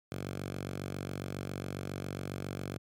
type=tone with high-pass filter; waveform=5% pulse; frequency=47.32 Hz; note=F#1; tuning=40 cents sharp; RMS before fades=-39 dBFS; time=0.12-2.78 s; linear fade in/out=0 ms; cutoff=110 Hz; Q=2.2; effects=MP3 96 kbps